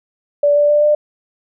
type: tone with pitch steps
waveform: sine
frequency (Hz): 580 / 585.7 / 591.5 / 597.3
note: D5 / D5 / D5 / D5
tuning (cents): -22 / -5 / +12 / +29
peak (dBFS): -9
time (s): 0.43-0.95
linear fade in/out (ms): 5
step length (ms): 130
effects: none